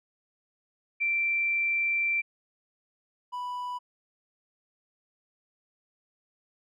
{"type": "tone pair in turn", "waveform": ["sine", "triangle"], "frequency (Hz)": [2349, 987.6], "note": ["D7", "B5"], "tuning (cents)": [0, 0], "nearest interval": "octave + minor third", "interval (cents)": 1500, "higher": "first", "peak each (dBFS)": [-24, -30], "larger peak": "first", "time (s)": [[1, 2.22], [3.32, 3.79]], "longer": "first", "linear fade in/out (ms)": 20, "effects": []}